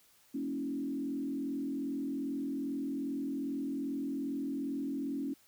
sine tone with frequency modulation, 277.2 Hz, C#4, in tune, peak -33 dBFS, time 0.34-5.34 s, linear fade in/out 10 ms, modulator 42.5 Hz, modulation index 1, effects white hiss -65 dBFS RMS until 5.47 s

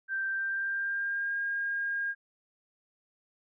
sine tone with pitch glide, 1568 to 1618.6 Hz, G6 to G#6, 0 to -45 cents, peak -29 dBFS, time 0.08-2.15 s, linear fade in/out 50 ms, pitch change +55 cents, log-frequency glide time 0.29-1.37 s, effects none

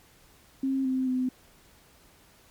sine tone with pitch steps, 267.7 / 260.1 / 255.2 Hz, C4 / C4 / C4, +40 / -10 / -43 cents, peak -24 dBFS, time 0.63-1.29 s, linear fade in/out 5 ms, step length 220 ms, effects pink hiss -58 dBFS RMS until 2.5 s + MP3 96 kbps

